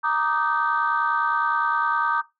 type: chord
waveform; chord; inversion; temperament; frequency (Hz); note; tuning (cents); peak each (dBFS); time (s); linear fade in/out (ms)
sine; Eb major seventh; second; equal with one note detuned; 932.3 / 1174.7 / 1244.5 / 1547.3; Bb5 / D6 / Eb6 / G6; 0 / 0 / 0 / -23; -25; 0.03-2.22; 20
effects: noise-tail reverb RT60 0.2 s tail -18 dB re dry + tanh soft clip ceiling -11 dBFS